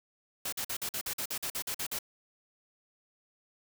white noise bursts, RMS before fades -35 dBFS, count 13, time 0.45-1.989 s, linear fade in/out 5 ms, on 75 ms, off 47 ms, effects none

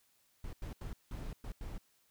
brown noise bursts at uneven times, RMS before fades -42 dBFS, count 6, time 0.44-0.53 / 0.62-0.73 / 0.81-0.93 / 1.11-1.33 / 1.44-1.52 / 1.61-1.78 s, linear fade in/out 2 ms, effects white hiss -72 dBFS RMS until 2.1 s

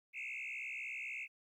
sine tone with frequency modulation, 2404 Hz, D7, 40 cents sharp, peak -39 dBFS, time 0.13-1.28 s, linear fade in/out 50 ms, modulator 63.8 Hz, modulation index 4.4, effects tanh soft clip ceiling -38 dBFS + 13-bit

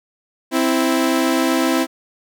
sawtooth tone pair together, 261.6 / 329.1 Hz, C4 / E4, 0 / -3 cents, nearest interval major third, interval 397 cents, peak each -14 dBFS, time 0.51-1.87 s, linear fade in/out 50 ms, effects none

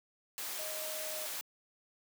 sine tone in noise, 622.3 Hz, D#5, in tune, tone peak -43 dBFS, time 0.59-1.26 s, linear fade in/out 0 ms, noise white, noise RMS -40 dBFS, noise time 0.38-1.41 s, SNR -6 dB, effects high-pass 400 Hz 12 dB/octave

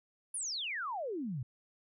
sine exponential sweep, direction down, 10560 to 114.2 Hz, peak -35 dBFS, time 0.34-1.43 s, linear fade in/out 5 ms, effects none

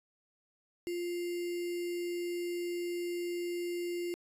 sine tone with sample-and-hold, 349.2 Hz, F4, in tune, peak -33 dBFS, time 0.87-4.14 s, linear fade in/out 0 ms, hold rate 2450 Hz, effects resampled to 32000 Hz

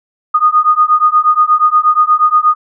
sine beating tone pair, 1229 / 1237.4 Hz, D#6 / D#6, -22 / -10 cents, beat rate 8.4 Hz, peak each -10 dBFS, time 0.34-2.55 s, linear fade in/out 10 ms, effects none

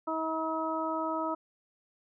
harmonic tone, 320 Hz, D#4, 49 cents sharp, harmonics 1 / 2 / 3 / 4, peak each -35 / -35 / -35 / -35 dBFS, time 0.07-1.35 s, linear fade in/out 10 ms, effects none

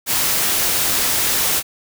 white noise, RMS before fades -18 dBFS, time 0.06-1.63 s, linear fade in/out 50 ms, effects none

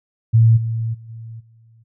sine tone with level steps, 113.5 Hz, A#2, 46 cents flat, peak -8 / -19 / -36 / -31 / -47 dBFS, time 0.33-1.84 s, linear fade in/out 20 ms, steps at 0.56 / 0.93 / 1.08 / 1.39 s, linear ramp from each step 20 ms, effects none

